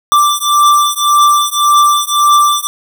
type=beating tone pair; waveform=square; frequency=1174.7 / 1176.5 Hz; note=D6 / D6; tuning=0 / +3 cents; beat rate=1.8 Hz; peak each=-11 / -11 dBFS; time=0.12-2.67 s; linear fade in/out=0 ms; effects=none